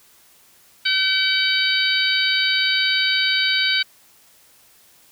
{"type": "harmonic tone", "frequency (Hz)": 763, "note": "G5", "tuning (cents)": -47, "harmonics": [2, 3, 4, 5, 6], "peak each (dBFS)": [-23, -23, -23, -23, -23], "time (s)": [0.85, 3.83], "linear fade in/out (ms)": 10, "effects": ["white hiss -53 dBFS RMS until 5.11 s"]}